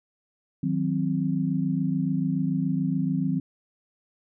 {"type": "chord", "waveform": "sine", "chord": "C diminished", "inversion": "first", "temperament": "equal with one note detuned", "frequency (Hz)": [158.01, 185, 261.6], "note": ["Eb3", "Gb3", "C4"], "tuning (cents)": [27, 0, 0], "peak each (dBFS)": -27, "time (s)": [0.63, 3.4], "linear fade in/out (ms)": 5, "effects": []}